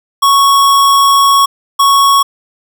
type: tone pair in turn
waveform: square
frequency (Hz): 1108.7 / 1108.7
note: C#6 / C#6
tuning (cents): 0 / 0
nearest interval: unison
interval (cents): 0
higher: neither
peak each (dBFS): -6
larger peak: neither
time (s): 0.22-1.46 / 1.79-2.23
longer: first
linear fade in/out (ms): 10
effects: none